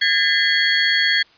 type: tone cluster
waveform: sine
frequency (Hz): 1635 / 1791 / 2026 / 3293 / 4398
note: G#6 / A6 / B6 / G#7 / C#8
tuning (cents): -28 / +30 / +44 / -15 / -14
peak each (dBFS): -21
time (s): 0.01-1.23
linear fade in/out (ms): 10
effects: white hiss -52 dBFS RMS until 1.37 s + resampled to 11025 Hz